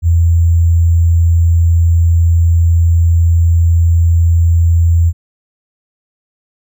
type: tone with sample-and-hold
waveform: sine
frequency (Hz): 84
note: E2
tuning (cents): +33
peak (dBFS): -6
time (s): 0.02-5.13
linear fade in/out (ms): 50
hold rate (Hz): 7350
effects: none